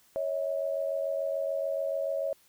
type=tone pair together; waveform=sine; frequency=554.4 / 641.3 Hz; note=C#5 / E5; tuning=0 / -48 cents; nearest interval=minor third; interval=252 cents; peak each=-30 / -32 dBFS; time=0.16-2.33 s; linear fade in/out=0 ms; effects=white hiss -63 dBFS RMS until 2.48 s